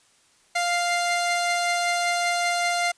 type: tone pair together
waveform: sawtooth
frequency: 699.4 / 2093 Hz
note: F5 / C7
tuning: +2 / 0 cents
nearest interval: octave + perfect fifth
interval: 1898 cents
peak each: -19 / -24 dBFS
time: 0.55-2.92 s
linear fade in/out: 10 ms
effects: white hiss -60 dBFS RMS until 2.97 s + resampled to 22050 Hz